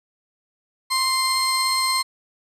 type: tone pair together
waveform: 30% pulse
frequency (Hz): 1046 / 4201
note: C6 / C8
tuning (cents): -1 / +6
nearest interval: 2 octaves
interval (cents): 2407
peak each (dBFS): -19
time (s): 0.9-2.03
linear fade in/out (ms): 20
effects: resampled to 32000 Hz